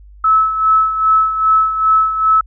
sine tone with tremolo, 1300 Hz, E6, 24 cents flat, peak -7 dBFS, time 0.24-2.41 s, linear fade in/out 5 ms, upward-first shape sine, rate 2.5 Hz, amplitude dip 65%, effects added 50 Hz sine -37 dBFS peak until 2.46 s

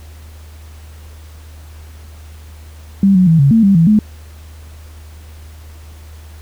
sine tone with pitch steps, 196.1 / 183.9 / 162.8 / 139 / 225.2 / 197 / 164.9 / 212.7 Hz, G3 / F#3 / E3 / C#3 / A3 / G3 / E3 / G#3, +1 / -10 / -21 / +5 / +40 / +9 / +1 / +42 cents, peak -6 dBFS, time 3.03-3.99 s, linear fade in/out 2 ms, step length 120 ms, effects added 77 Hz sine -33 dBFS peak until 6.41 s + pink hiss -45 dBFS RMS until 6.41 s

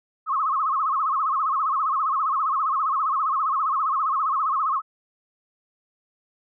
sine tone with vibrato, 1174.7 Hz, D6, in tune, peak -20 dBFS, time 0.26-4.82 s, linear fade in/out 50 ms, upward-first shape sine, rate 15 Hz, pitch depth 180 cents each way, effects none

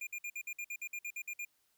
square tone bursts, 2412 Hz, D7, 46 cents sharp, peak -39 dBFS, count 13, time 0.01-1.45 s, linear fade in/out 5 ms, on 60 ms, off 55 ms, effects white hiss -75 dBFS RMS until 1.77 s

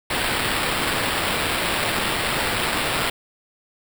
white noise with sample-and-hold, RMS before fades -23 dBFS, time 0.1-3.1 s, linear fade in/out 5 ms, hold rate 6300 Hz, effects none

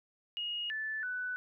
sine tone with pitch steps, 2873 / 1750 / 1493 Hz, F7 / A6 / F#6, +48 / -10 / +15 cents, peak -34 dBFS, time 0.37-1.36 s, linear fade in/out 0 ms, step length 330 ms, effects none

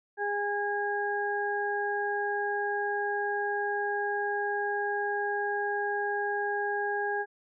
harmonic tone, 409.3 Hz, G#4, 25 cents flat, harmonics 1 / 2 / 4, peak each -32 / -32 / -32 dBFS, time 0.17-7.26 s, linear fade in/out 50 ms, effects none

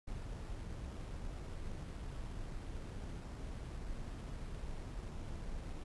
brown noise with sample-and-hold, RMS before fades -44 dBFS, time 0.07-5.84 s, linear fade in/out 10 ms, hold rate 6300 Hz, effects resampled to 24000 Hz

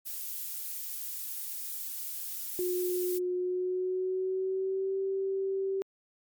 violet noise, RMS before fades -37 dBFS, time 0.05-3.19 s, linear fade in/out 20 ms
sine tone with pitch glide, 361 to 386.9 Hz, F#4 to G4, -43 to -23 cents, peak -28 dBFS, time 2.59-5.82 s, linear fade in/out 0 ms, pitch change +120 cents, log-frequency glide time 3.34-4.98 s
effects MP3 96 kbps

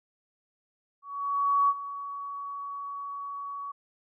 sine tone with ADSR envelope, 1127 Hz, C#6, 28 cents sharp, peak -19 dBFS, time 1.02-3.72 s, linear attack 670 ms, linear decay 44 ms, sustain -15 dB, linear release 11 ms, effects none

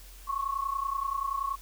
sine tone pair together, 1083.5 / 1114 Hz, C#6 / C#6, -40 / +8 cents, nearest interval unison, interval 48 cents, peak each -32 / -31 dBFS, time 0.27-1.56 s, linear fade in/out 20 ms, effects added 45 Hz sine -47 dBFS peak until 1.61 s + white hiss -53 dBFS RMS until 1.61 s

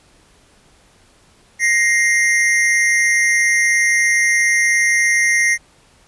square tone pair together, 1879 / 2096 Hz, A#6 / C7, +13 / +2 cents, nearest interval major second, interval 189 cents, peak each -16 dBFS, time 1.59-5.58 s, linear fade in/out 50 ms, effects pink hiss -52 dBFS RMS until 6.07 s + resampled to 24000 Hz

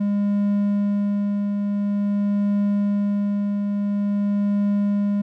triangle tone with tremolo, 203.3 Hz, G#3, 37 cents flat, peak -15 dBFS, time 0-5.22 s, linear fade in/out 10 ms, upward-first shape triangle, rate 0.48 Hz, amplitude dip 35%, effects none

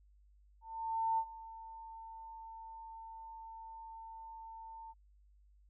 sine tone with ADSR envelope, 899 Hz, A5, 37 cents sharp, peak -29 dBFS, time 0.61-4.94 s, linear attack 570 ms, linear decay 66 ms, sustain -18 dB, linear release 37 ms, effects added 50 Hz sine -62 dBFS peak until 5.69 s

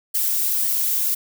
violet noise with flanger, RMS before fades -21 dBFS, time 0.14-1.15 s, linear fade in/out 10 ms, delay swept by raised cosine 0.77 to 4.17 ms, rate 1.9 Hz, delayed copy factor -0.55, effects none

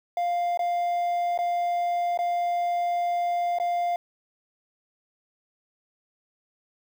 triangle tone with dropouts, 699 Hz, F5, 1 cent sharp, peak -21 dBFS, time 0.17-3.96 s, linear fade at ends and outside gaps 2 ms, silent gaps 0.574-0.592 / 1.377-1.388 / 2.175-2.189 / 3.586-3.599 s, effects 9-bit

